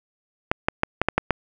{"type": "clicks", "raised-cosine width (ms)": 0.5, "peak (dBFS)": -3, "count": 7, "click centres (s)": [0.515, 0.685, 0.834, 1.016, 1.086, 1.18, 1.307], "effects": []}